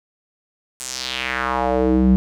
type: tone with band-pass filter sweep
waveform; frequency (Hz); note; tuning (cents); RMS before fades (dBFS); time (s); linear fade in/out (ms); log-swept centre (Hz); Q
square; 64; C2; -38; -19; 0.8-2.16; 0; 8700 to 170; 2.5
effects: none